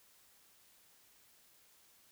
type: silence
effects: white hiss -66 dBFS RMS until 2.11 s